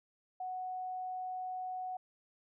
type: tone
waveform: sine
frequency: 740 Hz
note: F#5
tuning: in tune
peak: -37 dBFS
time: 0.4-1.97 s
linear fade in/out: 5 ms
effects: none